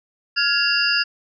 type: tone cluster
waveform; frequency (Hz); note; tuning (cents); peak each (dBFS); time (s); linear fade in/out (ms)
sine; 1407 / 1677 / 2772 / 4745 / 5050; F6 / G#6 / F7 / D8 / D#8; +12 / +16 / -14 / +17 / +25; -23; 0.36-1.04; 20
effects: none